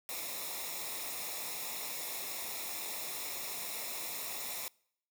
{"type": "noise with comb filter", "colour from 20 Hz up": "white", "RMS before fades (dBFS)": -40, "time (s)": [0.09, 4.68], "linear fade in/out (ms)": 0, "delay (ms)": 0.65, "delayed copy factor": -0.7, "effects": ["noise-tail reverb RT60 0.7 s tail -26 dB re dry"]}